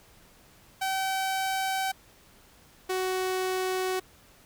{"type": "tone pair in turn", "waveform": "sawtooth", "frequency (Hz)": [767, 372.8], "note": ["G5", "F#4"], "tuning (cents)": [-38, 13], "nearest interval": "octave", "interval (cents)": 1249, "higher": "first", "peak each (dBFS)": -23, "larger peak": "neither", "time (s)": [[0.81, 1.92], [2.89, 4]], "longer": "neither", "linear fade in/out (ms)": 10, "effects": ["pink hiss -57 dBFS RMS until 4.45 s"]}